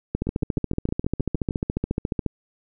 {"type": "two click trains", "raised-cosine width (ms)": 3, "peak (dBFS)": [-15, -10], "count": [9, 31], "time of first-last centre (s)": [[0.27, 1.508], [0.15, 2.263]], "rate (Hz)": [6.46, 14.2], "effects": []}